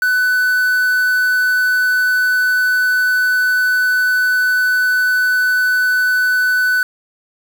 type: tone with quantisation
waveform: triangle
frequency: 1498 Hz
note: F#6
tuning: 21 cents sharp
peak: -10 dBFS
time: 0.02-6.83 s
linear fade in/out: 2 ms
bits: 5
effects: none